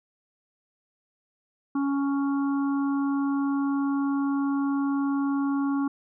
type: harmonic tone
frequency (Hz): 278.4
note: C#4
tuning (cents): +8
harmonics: 1 / 3 / 4 / 5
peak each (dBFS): -23 / -38 / -36 / -41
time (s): 1.75-5.88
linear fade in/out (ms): 5
effects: none